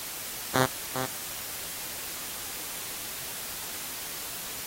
5% pulse tone with echo, 129.7 Hz, C3, 15 cents flat, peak -10 dBFS, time 0.55-0.66 s, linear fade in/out 5 ms, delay 400 ms, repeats 1, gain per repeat -9 dB, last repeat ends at 1.06 s, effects white hiss -37 dBFS RMS until 4.66 s + AAC 48 kbps

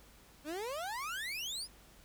30% pulse exponential sweep, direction up, 281.8 to 5250 Hz, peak -35 dBFS, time 0.44-1.68 s, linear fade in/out 50 ms, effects added 50 Hz sine -64 dBFS peak until 2.04 s + pink hiss -61 dBFS RMS until 2.04 s

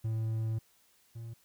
triangle tone pair in turn, 111.4 / 114.93 Hz, A2 / A#2, +22 / -24 cents, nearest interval minor second, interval 54 cents, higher second, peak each -28 / -38 dBFS, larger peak first, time 0.04-0.59 / 1.15-1.34 s, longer first, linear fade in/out 10 ms, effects white hiss -67 dBFS RMS until 1.44 s

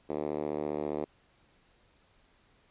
5% pulse tone with band-pass filter, 74.9 Hz, D2, 35 cents sharp, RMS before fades -34 dBFS, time 0.09-1.05 s, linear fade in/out 10 ms, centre 390 Hz, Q 1.5, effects pink hiss -66 dBFS RMS until 2.7 s + resampled to 8000 Hz

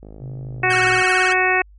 click train, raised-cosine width 2 ms, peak -26 dBFS, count 53, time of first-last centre 0.03-1.02 s, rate 52.5 Hz
sine tone with pitch glide, 131 to 117.38 Hz, C3 to A#2, +2 to +12 cents, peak -28 dBFS, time 0.19-1.03 s, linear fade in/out 50 ms, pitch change -190 cents, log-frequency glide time 0.44-0.81 s
harmonic tone, 370 Hz, F#4, in tune, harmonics 1 / 2 / 3 / 4 / 5 / 6 / 7, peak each -22 / -21 / -25 / -24 / -19 / -23 / -22 dBFS, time 0.63-1.62 s, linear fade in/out 5 ms
sawtooth tone with vibrato, 1480 Hz, F#6, in tune, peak -19 dBFS, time 0.7-1.33 s, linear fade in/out 5 ms, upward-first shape triangle, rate 18 Hz, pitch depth 190 cents each way
effects added 50 Hz sine -43 dBFS peak until 1.78 s + MP3 48 kbps

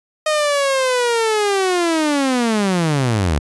sawtooth linear sweep, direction down, 622.3 to 66.8 Hz, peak -11 dBFS, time 0.26-3.39 s, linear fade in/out 5 ms, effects resampled to 24000 Hz

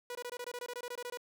sawtooth tone bursts, 488.4 Hz, B4, 19 cents flat, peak -35 dBFS, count 15, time 0.1-1.173 s, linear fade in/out 2 ms, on 51 ms, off 22 ms, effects none

